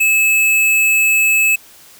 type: tone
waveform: square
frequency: 2600 Hz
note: E7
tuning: 24 cents flat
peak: -11 dBFS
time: 0-1.56 s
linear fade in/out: 10 ms
effects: white hiss -43 dBFS RMS until 1.99 s